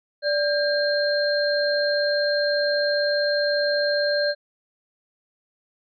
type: tone cluster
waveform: sine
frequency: 584 / 1603 / 4185 Hz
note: D5 / G6 / C8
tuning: -10 / +38 / 0 cents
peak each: -21 / -26 / -27 dBFS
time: 0.22-4.35 s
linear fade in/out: 50 ms
effects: none